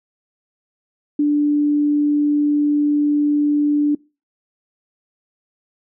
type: tone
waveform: sine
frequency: 293.7 Hz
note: D4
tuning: in tune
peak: -13 dBFS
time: 1.19-3.95 s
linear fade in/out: 5 ms
effects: noise-tail reverb RT60 0.3 s tail -24 dB re dry